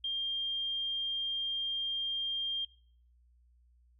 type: tone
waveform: sine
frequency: 3200 Hz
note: G7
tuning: 35 cents sharp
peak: -31 dBFS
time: 0.04-2.65 s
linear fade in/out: 5 ms
effects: noise-tail reverb RT60 0.5 s tail -19 dB re dry + added 60 Hz sine -62 dBFS peak until 3.99 s